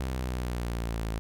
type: linear sweep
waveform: sawtooth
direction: down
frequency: 65.41 to 54.2 Hz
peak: -26 dBFS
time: 0-1.19 s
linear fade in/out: 0 ms
effects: none